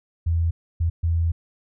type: tone bursts at uneven times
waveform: sine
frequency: 83.4 Hz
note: E2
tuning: 21 cents sharp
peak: -18 dBFS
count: 3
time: 0.26-0.51 / 0.8-0.9 / 1.03-1.32 s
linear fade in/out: 10 ms
effects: none